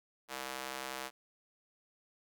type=tone with high-pass filter; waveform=square; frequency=65.7 Hz; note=C2; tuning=8 cents sharp; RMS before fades=-42 dBFS; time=0.28-1.11 s; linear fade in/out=50 ms; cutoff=700 Hz; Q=0.64; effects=none